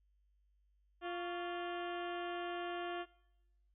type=harmonic tone with a mistuned harmonic; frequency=349.2 Hz; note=F4; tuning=in tune; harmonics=1 / 2 / 3 / 4 / 5 / 6 / 7 / 8 / 9 / 10; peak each=-42 / -43 / -49 / -50 / -50 / -59 / -57 / -54 / -55 / -64 dBFS; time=1.01-3.06 s; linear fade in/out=50 ms; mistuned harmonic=3; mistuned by=+110 cents; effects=noise-tail reverb RT60 0.9 s tail -21 dB re dry + added 50 Hz sine -70 dBFS peak until 3.74 s